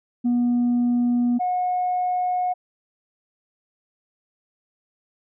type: tone pair in turn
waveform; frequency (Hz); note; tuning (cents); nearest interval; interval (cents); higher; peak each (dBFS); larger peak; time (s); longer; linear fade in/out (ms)
sine; 242.3 / 726.1; B3 / F#5; -33 / -33; octave + perfect fifth; 1900; second; -15 / -19; first; 0.24-1.39 / 1.39-2.54; neither; 20
effects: tanh soft clip ceiling -16 dBFS

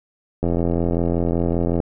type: click train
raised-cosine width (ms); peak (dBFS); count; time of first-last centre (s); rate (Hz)
2; -8; 118; 0.43-1.802; 85.3
effects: none

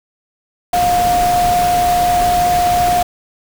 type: tone in noise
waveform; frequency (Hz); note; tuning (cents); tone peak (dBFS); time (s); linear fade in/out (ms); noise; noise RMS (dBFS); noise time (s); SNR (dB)
sine; 710; F5; +28; -11; 0.73-3.03; 5; pink; -22; 0.73-3.03; +8
effects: none

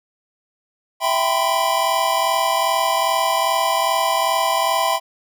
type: chord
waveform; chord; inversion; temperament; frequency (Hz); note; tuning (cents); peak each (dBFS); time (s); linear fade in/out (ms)
square; C major seventh; first; equal with one note detuned; 659.3 / 784 / 987.8 / 1030.3; E5 / G5 / B5 / C6; 0 / 0 / 0 / -27; -23; 1-5; 50
effects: none

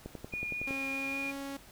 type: click train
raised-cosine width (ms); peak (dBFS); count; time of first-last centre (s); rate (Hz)
2; -27; 8; 0.06-0.708; 10.8
type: tone with vibrato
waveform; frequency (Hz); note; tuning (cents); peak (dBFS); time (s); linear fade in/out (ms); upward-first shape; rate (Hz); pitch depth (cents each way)
sine; 2438; D#7; -36; -34; 0.32-1.32; 20; sine; 4.9; 8
type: tone with pitch glide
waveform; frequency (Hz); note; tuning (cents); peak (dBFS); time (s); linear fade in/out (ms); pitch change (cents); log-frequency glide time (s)
sawtooth; 271 to 276.4; C#4 to C#4; -39 to -5; -34; 0.67-1.57; 5; +34; 0.96-1.3
effects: pink hiss -55 dBFS RMS until 1.71 s

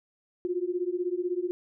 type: beating tone pair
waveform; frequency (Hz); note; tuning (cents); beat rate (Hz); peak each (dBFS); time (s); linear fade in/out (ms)
sine; 349.2 / 365.2; F4 / F#4; 0 / -23; 16; -30; 0.45-1.51; 0
effects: none

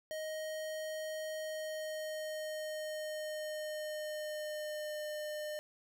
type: tone with pitch glide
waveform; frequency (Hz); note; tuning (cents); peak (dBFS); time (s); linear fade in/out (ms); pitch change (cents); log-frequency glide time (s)
square; 625 to 605.1; D#5 to D#5; +8 to -48; -39; 0.11-5.59; 0; -56; 1.4-5.04
effects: none

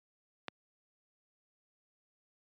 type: click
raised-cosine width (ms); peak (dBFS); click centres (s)
0.3; -20; 0.483
effects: high-pass 150 Hz 12 dB/octave + MP3 96 kbps

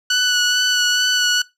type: tone with vibrato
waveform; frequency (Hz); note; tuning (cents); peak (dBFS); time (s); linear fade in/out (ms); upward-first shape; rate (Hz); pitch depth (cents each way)
15% pulse; 1480; F#6; 0; -8; 0.1-1.42; 5; sine; 2.3; 16
effects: noise-tail reverb RT60 0.2 s tail -19 dB re dry + low-pass 9000 Hz 12 dB/octave

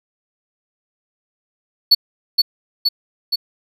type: tone with echo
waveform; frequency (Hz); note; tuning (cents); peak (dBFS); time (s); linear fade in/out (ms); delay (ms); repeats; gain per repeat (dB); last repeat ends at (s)
triangle; 4435; C#8; 0; -5; 1.91-1.95; 10; 470; 3; -3; 3.36
effects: none

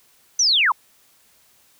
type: linear sweep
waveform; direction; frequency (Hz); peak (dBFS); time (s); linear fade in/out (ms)
sine; down; 6190 to 856; -14; 0.39-0.72; 5
effects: white hiss -57 dBFS RMS until 1.79 s

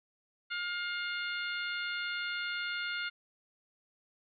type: harmonic tone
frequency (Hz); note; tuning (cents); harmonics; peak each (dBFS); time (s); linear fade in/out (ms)
709; F5; +26; 2 / 3 / 4 / 5 / 6; -36 / -40 / -42 / -44 / -46; 0.5-3.1; 20
effects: none

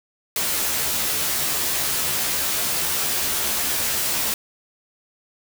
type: noise with comb filter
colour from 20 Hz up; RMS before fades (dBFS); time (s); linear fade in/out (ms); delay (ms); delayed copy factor
white; -23; 0.36-4.34; 2; 14; +1
effects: none

